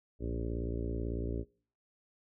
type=harmonic tone with a mistuned harmonic; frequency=58.1 Hz; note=A#1; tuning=5 cents flat; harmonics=1 / 2 / 3 / 4 / 5 / 6 / 7 / 8 / 9 / 10; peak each=-36 / -41 / -47 / -44 / -42 / -44 / -43 / -51 / -52 / -53 dBFS; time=0.19-1.45 s; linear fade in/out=50 ms; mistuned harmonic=1; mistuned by=+98 cents; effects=noise-tail reverb RT60 0.5 s tail -25 dB re dry